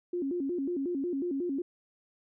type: tone with vibrato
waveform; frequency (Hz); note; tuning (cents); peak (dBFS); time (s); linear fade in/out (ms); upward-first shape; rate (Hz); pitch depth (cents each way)
sine; 311.1; D#4; 0; -29; 0.13-1.62; 5; square; 5.5; 220
effects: none